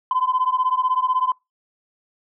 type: beating tone pair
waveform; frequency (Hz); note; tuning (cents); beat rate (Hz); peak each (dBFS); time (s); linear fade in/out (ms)
sine; 1012 / 1028; B5 / C6; +42 / -31; 16; -20; 0.11-1.32; 2
effects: noise-tail reverb RT60 0.2 s tail -24 dB re dry + tanh soft clip ceiling -11 dBFS